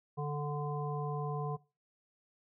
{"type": "harmonic tone", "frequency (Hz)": 146.83, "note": "D3", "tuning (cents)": 0, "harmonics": [1, 3, 5, 7], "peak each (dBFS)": [-35, -40, -42, -43], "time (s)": [0.17, 1.57], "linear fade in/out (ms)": 20, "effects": ["noise-tail reverb RT60 0.3 s tail -21 dB re dry"]}